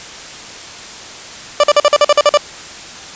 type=tone bursts; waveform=30% pulse; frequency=587.3 Hz; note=D5; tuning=in tune; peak=-3 dBFS; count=10; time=1.6-2.374 s; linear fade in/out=2 ms; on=36 ms; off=46 ms; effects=white hiss -31 dBFS RMS until 3.15 s + resampled to 16000 Hz